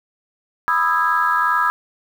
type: chord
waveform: sine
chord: E major seventh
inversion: second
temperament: just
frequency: 988.9 / 1236.1 / 1318.5 / 1648.1 Hz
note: B5 / D#6 / E6 / G#6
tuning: +2 / -12 / 0 / -14 cents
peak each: -20 dBFS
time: 0.68-1.7 s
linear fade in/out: 0 ms
effects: tanh soft clip ceiling -4 dBFS + 7-bit